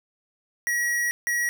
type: tone pair in turn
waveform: square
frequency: 1912 / 1912 Hz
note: A#6 / A#6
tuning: +43 / +43 cents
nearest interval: unison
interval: 0 cents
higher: neither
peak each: -23 dBFS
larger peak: neither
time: 0.67-1.11 / 1.27-1.49 s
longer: first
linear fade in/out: 0 ms
effects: none